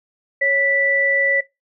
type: tone pair together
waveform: sine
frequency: 552.8 / 1970 Hz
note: C#5 / B6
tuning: -5 / -5 cents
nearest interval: octave + minor seventh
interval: 2200 cents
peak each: -21 / -16 dBFS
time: 0.41-1.41 s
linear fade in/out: 10 ms
effects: noise-tail reverb RT60 0.2 s tail -17 dB re dry